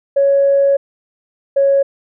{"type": "tone pair in turn", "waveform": "sine", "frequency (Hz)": [556, 552.9], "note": ["C#5", "C#5"], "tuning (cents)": [5, -5], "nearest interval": "unison", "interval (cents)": 10, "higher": "first", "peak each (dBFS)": -8, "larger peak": "neither", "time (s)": [[0.16, 0.77], [1.56, 1.83]], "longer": "first", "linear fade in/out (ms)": 10, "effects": ["tanh soft clip ceiling -4 dBFS"]}